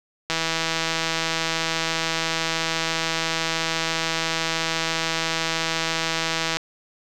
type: click train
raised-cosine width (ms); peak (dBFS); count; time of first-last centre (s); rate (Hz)
0.2; -6; 1023; 0.3-6.57; 163
effects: none